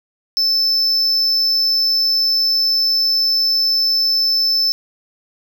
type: tone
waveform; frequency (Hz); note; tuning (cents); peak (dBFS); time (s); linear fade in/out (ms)
triangle; 5274; E8; 0; -12; 0.37-4.72; 0
effects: none